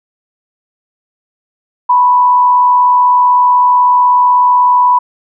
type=tone with frequency modulation; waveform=sine; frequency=987.8 Hz; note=B5; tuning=in tune; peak=-5 dBFS; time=1.89-4.99 s; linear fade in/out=10 ms; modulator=76.1 Hz; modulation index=0.35; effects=none